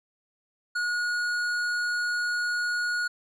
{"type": "tone with hard clipping", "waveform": "sine", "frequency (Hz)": 1447, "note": "F#6", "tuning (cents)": -39, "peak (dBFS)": -27, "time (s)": [0.75, 3.08], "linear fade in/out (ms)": 10, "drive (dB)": 10, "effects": []}